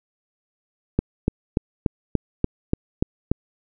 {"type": "click train", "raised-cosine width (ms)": 3, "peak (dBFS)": -5, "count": 9, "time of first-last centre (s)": [0.99, 3.316], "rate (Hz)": 3.44, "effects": []}